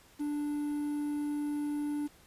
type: tone with quantisation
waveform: triangle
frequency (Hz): 293.7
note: D4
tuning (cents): 0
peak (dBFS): -29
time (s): 0.19-2.08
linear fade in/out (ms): 20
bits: 9
effects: pink hiss -60 dBFS RMS until 2.26 s + resampled to 32000 Hz